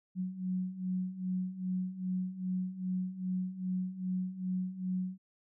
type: beating tone pair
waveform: sine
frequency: 182.8 / 185.3 Hz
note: F#3 / F#3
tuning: -21 / +3 cents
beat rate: 2.5 Hz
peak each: -38 / -34 dBFS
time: 0.15-5.18 s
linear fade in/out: 50 ms
effects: none